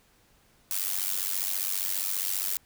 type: noise with amplitude modulation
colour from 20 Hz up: blue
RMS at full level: -26 dBFS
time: 0.71-2.57 s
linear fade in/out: 0 ms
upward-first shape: sine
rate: 94.9 Hz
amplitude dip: 90%
effects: pink hiss -63 dBFS RMS until 2.65 s